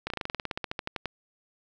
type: slowing click train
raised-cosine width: 0.3 ms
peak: -15 dBFS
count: 18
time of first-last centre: 0.07-1.057 s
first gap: 32 ms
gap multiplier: 1.07
effects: none